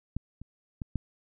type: clicks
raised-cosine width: 5 ms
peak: -19 / -30 / -22 / -17 dBFS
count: 4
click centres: 0.166 / 0.416 / 0.818 / 0.957 s
effects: none